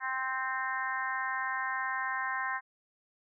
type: harmonic tone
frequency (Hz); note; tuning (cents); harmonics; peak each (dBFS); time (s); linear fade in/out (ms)
261.6; C4; 0; 3 / 4 / 5 / 6 / 7 / 8; -40 / -35 / -44 / -37 / -36 / -46; 0-2.61; 50
effects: none